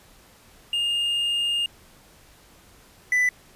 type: tone pair in turn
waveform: triangle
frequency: 2827 / 1991.3 Hz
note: F7 / B6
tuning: +20 / +14 cents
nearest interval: tritone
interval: 606 cents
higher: first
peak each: -20 / -16 dBFS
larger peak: second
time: 0.73-1.66 / 3.12-3.29 s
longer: first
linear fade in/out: 2 ms
effects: pink hiss -53 dBFS RMS until 3.55 s + resampled to 32000 Hz